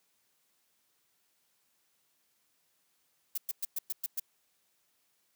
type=noise bursts; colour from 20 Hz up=violet; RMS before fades=-33 dBFS; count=7; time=3.35-4.199 s; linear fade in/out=5 ms; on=27 ms; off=110 ms; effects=white hiss -74 dBFS RMS until 5.35 s + high-pass 100 Hz 12 dB/octave